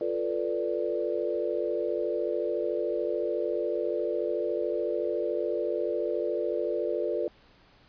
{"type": "chord", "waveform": "sine", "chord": "B half-diminished seventh", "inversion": "second", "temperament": "equal", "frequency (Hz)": [349.2, 440, 493.9, 587.3], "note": ["F4", "A4", "B4", "D5"], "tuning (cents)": [0, 0, 0, 0], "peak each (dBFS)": -32, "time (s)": [0.01, 7.28], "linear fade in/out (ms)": 2, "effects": ["pink hiss -59 dBFS RMS until 7.88 s", "resampled to 11025 Hz"]}